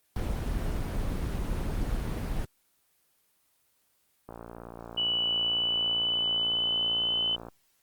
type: noise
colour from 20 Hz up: brown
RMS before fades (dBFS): -30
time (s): 0.16-2.45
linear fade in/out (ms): 2
type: click train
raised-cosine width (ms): 1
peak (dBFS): -27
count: 186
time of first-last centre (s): 4.29-7.485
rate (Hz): 57.9
type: tone with pitch glide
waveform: sine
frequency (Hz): 2960 to 3027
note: F#7 to F#7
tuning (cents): 0 to +39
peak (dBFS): -25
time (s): 4.97-7.36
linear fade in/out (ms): 10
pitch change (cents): +39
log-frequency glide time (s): 5.13-7.13
effects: white hiss -70 dBFS RMS until 7.82 s + Opus 24 kbps